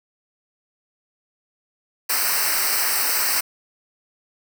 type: noise with comb filter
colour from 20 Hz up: white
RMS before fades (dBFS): -21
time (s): 2.09-3.41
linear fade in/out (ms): 10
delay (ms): 0.29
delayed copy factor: -1
effects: none